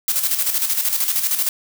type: noise with tremolo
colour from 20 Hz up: blue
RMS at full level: -18 dBFS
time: 0.08-1.49 s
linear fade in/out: 2 ms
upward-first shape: square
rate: 13 Hz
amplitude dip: 55%
effects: none